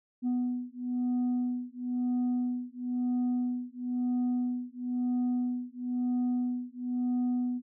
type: beating tone pair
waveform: sine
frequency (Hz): 246.9 / 247.9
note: B3 / B3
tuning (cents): 0 / +7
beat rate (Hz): 1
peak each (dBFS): -29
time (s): 0.22-7.62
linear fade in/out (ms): 50
effects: tanh soft clip ceiling -25 dBFS